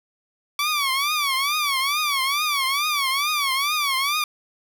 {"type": "tone with vibrato", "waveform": "15% pulse", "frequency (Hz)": 1139, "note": "C#6", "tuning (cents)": 47, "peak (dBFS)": -14, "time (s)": [0.59, 4.24], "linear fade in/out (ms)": 2, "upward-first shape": "triangle", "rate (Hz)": 2.3, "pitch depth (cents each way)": 160, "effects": []}